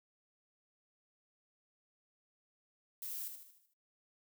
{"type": "noise with echo", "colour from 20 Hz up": "violet", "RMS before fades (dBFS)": -43, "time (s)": [3.02, 3.28], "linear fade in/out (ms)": 2, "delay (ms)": 76, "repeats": 6, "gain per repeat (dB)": -6, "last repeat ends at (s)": 3.736, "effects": ["noise-tail reverb RT60 0.1 s tail -18 dB re dry"]}